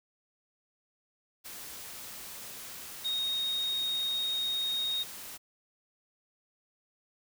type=tone in noise; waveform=sine; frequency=3729 Hz; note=A#7; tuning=in tune; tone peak=-29 dBFS; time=3.04-5.04 s; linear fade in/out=20 ms; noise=white; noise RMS=-44 dBFS; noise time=1.44-5.38 s; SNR=+12 dB; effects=none